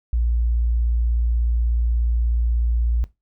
sine tone, 58.27 Hz, A#1, in tune, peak -17 dBFS, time 0.13-3.04 s, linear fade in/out 0 ms, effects noise-tail reverb RT60 0.2 s tail -17 dB re dry

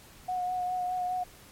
sine tone with vibrato, 728 Hz, F#5, 28 cents flat, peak -28 dBFS, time 0.28-1.24 s, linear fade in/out 10 ms, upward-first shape sine, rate 4.9 Hz, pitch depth 19 cents each way, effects pink hiss -53 dBFS RMS until 1.51 s + MP3 64 kbps

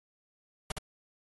pink noise with echo, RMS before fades -33 dBFS, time 0.7-0.72 s, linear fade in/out 5 ms, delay 65 ms, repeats 1, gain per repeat -3 dB, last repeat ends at 0.785 s, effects AAC 32 kbps

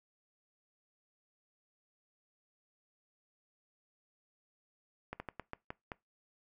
slowing click train, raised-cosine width 0.5 ms, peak -25 dBFS, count 7, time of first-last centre 5.13-5.918 s, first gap 70 ms, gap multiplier 1.25, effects noise-tail reverb RT60 0.2 s tail -22 dB re dry

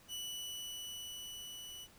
sawtooth tone with level ramp, 2960 Hz, F#7, in tune, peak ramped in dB -37 to -44 dBFS, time 0.08-1.88 s, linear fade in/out 50 ms, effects pink hiss -62 dBFS RMS until 1.98 s

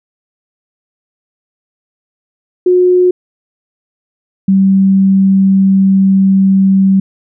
sine tone pair in turn, 362.1 / 192.87 Hz, F#4 / G3, -37 / -28 cents, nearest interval major seventh, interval 1091 cents, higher first, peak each -5 dBFS, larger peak neither, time 2.66-3.11 / 4.48-7 s, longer second, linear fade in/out 5 ms, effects none

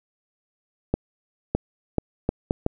accelerating click train, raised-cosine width 2 ms, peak -7 dBFS, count 6, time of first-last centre 0.94-2.664 s, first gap 610 ms, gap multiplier 0.71, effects none

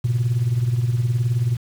sine tone with tremolo, 120 Hz, B2, 49 cents flat, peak -12 dBFS, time 0.04-1.57 s, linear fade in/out 10 ms, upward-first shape triangle, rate 19 Hz, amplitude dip 80%, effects tanh soft clip ceiling -13 dBFS + 7-bit

